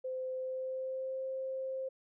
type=tone with pitch glide; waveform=sine; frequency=516 to 527.1 Hz; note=C5 to C5; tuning=-24 to +13 cents; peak=-35 dBFS; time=0.04-1.89 s; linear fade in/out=10 ms; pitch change=+37 cents; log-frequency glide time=0.34-1.25 s; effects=none